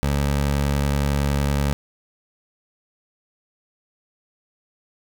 20% pulse tone, 70.8 Hz, C#2, 37 cents sharp, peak -14 dBFS, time 0.03-1.73 s, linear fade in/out 0 ms, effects none

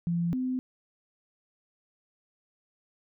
sine tone pair in turn, 170.8 / 255.9 Hz, F3 / C4, -38 / -38 cents, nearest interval perfect fifth, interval 700 cents, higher second, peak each -25 / -27 dBFS, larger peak first, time 0.07-0.33 / 0.33-0.59 s, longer neither, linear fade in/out 0 ms, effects none

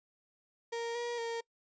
35% pulse tone with pitch steps, 465.5 / 476.5 / 462.3 Hz, A#4 / A#4 / A#4, -2 / +38 / -14 cents, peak -33 dBFS, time 0.72-1.41 s, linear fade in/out 10 ms, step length 230 ms, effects noise-tail reverb RT60 0.1 s tail -24 dB re dry + resampled to 16000 Hz

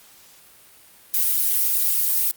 violet noise with flanger, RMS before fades -20 dBFS, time 1.14-2.31 s, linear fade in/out 0 ms, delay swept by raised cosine 1.4 to 4.3 ms, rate 3.1 Hz, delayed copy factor -0.9, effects white hiss -50 dBFS RMS until 2.36 s + Opus 48 kbps

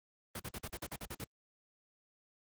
pink noise bursts, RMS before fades -41 dBFS, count 10, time 0.35-1.243 s, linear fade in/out 5 ms, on 47 ms, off 47 ms, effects high-pass 60 Hz 12 dB/octave + Opus 24 kbps

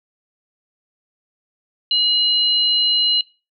sine tone pair together, 2900 / 4077 Hz, F#7 / C8, -35 / -46 cents, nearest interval tritone, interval 589 cents, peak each -18 / -17 dBFS, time 1.91-3.21 s, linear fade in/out 2 ms, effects noise-tail reverb RT60 0.3 s tail -21 dB re dry

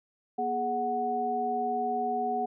sine tone cluster, 239.4 / 419.4 / 739 Hz, A#3 / G#4 / F#5, +46 / +17 / -2 cents, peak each -36 / -34 / -28 dBFS, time 0.38-2.46 s, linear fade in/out 10 ms, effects none

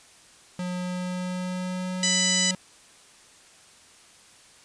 square tone with pitch glide, 180.2 to 184.63 Hz, F#3 to F#3, -45 to -3 cents, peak -29 dBFS, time 0.59-2.55 s, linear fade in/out 2 ms, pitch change +42 cents, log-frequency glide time 0.71-2.23 s
harmonic tone, 994 Hz, B5, 11 cents sharp, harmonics 2 / 3 / 4 / 5 / 6 / 7 / 8, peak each -29 / -29 / -29 / -29 / -29 / -29 / -29 dBFS, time 2.03-2.51 s, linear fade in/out 2 ms
effects white hiss -53 dBFS RMS until 4.64 s + resampled to 22050 Hz

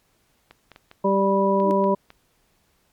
clicks, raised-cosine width 0.3 ms, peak -27 dBFS, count 7, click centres 0.51 / 0.717 / 0.761 / 0.914 / 1.601 / 1.841 / 2.104 s
harmonic tone, 196 Hz, G3, in tune, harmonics 1 / 2 / 3 / 5, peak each -22 / -22 / -22 / -22 dBFS, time 1.04-1.95 s, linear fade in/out 10 ms
sine tone with exponential growth, 311.1 Hz, D#4, in tune, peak -20 dBFS, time 1.55-1.71 s, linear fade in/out 0 ms, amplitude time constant 34 ms
effects pink hiss -65 dBFS RMS until 2.92 s + MP3 96 kbps

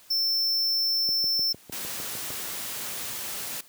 square tone, 5350 Hz, E8, 25 cents sharp, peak -23 dBFS, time 0.1-1.53 s, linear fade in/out 10 ms
click train, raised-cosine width 2 ms, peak -27 dBFS, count 9, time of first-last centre 1.09-2.304 s, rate 6.59 Hz
white noise, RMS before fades -34 dBFS, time 1.72-3.61 s, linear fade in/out 5 ms
effects white hiss -54 dBFS RMS until 3.68 s + high-pass 80 Hz 12 dB/octave

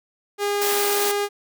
sawtooth tone, 407.8 Hz, G#4, 32 cents flat, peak -17 dBFS, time 0.38-1.29 s, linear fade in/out 50 ms
white high-pass noise, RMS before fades -25 dBFS, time 0.61-1.12 s, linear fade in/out 10 ms, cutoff 220 Hz, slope 96 dB/octave
effects none

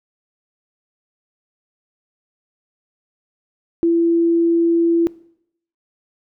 sine tone, 336.2 Hz, E4, 34 cents sharp, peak -12 dBFS, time 3.83-5.07 s, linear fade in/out 0 ms, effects noise-tail reverb RT60 0.7 s tail -21 dB re dry

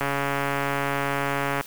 click train, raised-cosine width 0.5 ms, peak -10 dBFS, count 225, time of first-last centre 0.01-1.61 s, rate 140 Hz, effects white hiss -43 dBFS RMS until 1.66 s

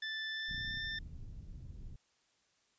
25% pulse tone with pitch glide, 1760 to 1785.6 Hz, A6 to A6, 0 to +25 cents, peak -34 dBFS, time 0.02-0.99 s, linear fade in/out 5 ms, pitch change +25 cents, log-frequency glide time 0.3-0.74 s
pink low-pass noise, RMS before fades -48 dBFS, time 0.48-1.96 s, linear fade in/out 5 ms, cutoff 120 Hz, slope 12 dB/octave
clicks, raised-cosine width 5 ms, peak -38 dBFS, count 9, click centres 0.512 / 0.546 / 0.58 / 0.611 / 0.648 / 0.678 / 0.71 / 0.741 / 0.773 s
effects white hiss -74 dBFS RMS until 2.78 s + resampled to 16000 Hz

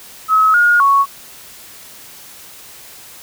sine tone with pitch steps, 1283 / 1431 / 1110 Hz, E6 / F6 / C#6, -47 / +42 / +2 cents, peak -8 dBFS, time 0.28-1.06 s, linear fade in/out 50 ms, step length 260 ms, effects white hiss -38 dBFS RMS until 3.22 s

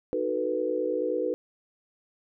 sine chord, B dominant seventh, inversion first, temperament just, 308.7 / 370.4 / 444.5 / 493.9 Hz, D#4 / F#4 / A4 / B4, -14 / +2 / +18 / 0 cents, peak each -33 / -32 / -32 / -28 dBFS, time 0.13-1.34 s, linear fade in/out 0 ms, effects none

